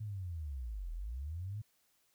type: linear two-way sweep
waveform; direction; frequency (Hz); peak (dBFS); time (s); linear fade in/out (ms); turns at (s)
sine; down then up; 110.2 to 38.89 to 110.2; -38; 0-1.62; 10; 0.92
effects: white hiss -74 dBFS RMS until 2.14 s